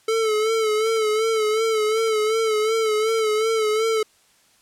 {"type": "tone with vibrato", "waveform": "square", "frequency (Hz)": 438.2, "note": "A4", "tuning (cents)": -7, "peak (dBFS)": -19, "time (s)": [0.08, 4.03], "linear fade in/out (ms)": 5, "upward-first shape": "sine", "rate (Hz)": 2.7, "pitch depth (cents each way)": 52, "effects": ["white hiss -58 dBFS RMS until 4.61 s", "low-pass 10000 Hz 12 dB/octave"]}